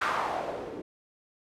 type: noise with low-pass filter sweep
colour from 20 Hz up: blue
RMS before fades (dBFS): -32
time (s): 0.01-0.82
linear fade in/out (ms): 10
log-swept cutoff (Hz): 1400 to 350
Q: 2.3
effects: none